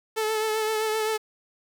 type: tone with vibrato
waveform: sawtooth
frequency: 435.4 Hz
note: A4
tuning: 18 cents flat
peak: -20 dBFS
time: 0.16-1.18 s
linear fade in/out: 20 ms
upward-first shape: triangle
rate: 7.7 Hz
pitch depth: 33 cents each way
effects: 8-bit